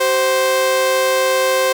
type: tone pair together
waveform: sawtooth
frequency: 379.7 / 523.3 Hz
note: F#4 / C5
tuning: +45 / 0 cents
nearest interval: tritone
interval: 555 cents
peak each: -19 / -10 dBFS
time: 0-1.73 s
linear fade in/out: 10 ms
effects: none